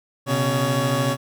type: tone cluster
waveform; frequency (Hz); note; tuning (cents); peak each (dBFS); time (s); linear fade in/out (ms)
25% pulse; 123.8 / 137.2 / 560; B2 / C#3 / C#5; +5 / -17 / +18; -20; 0.26-1.17; 50
effects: none